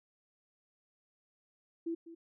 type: tone with echo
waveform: sine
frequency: 332.7 Hz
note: E4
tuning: 16 cents sharp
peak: -33 dBFS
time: 1.86-1.95 s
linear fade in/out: 10 ms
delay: 200 ms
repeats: 1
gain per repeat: -14 dB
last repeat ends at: 2.15 s
effects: none